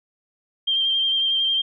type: tone with vibrato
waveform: sine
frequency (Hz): 3171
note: G7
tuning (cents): +19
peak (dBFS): -18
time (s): 0.67-1.62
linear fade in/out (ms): 10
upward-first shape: sine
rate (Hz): 11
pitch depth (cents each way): 21
effects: none